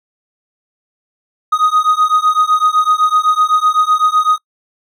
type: beating tone pair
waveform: triangle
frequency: 1244 / 1251.9 Hz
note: D#6 / D#6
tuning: -1 / +10 cents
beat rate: 7.9 Hz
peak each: -11 dBFS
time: 1.52-4.38 s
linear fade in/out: 10 ms
effects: noise-tail reverb RT60 0.1 s tail -26 dB re dry